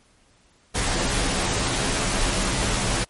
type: noise with comb filter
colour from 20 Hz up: pink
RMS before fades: -23 dBFS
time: 0.74-3.05 s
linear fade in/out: 20 ms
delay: 13 ms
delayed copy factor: -0.75
effects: pink hiss -59 dBFS RMS until 3.09 s + MP3 48 kbps